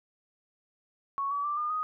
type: tone with pitch steps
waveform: sine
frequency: 1108.7 / 1141.8 / 1176 / 1211.1 / 1247.4 Hz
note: C#6 / D6 / D6 / D#6 / D#6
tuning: 0 / -49 / +2 / -47 / +4 cents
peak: -28 dBFS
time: 1.18-1.83 s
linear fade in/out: 0 ms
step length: 130 ms
effects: none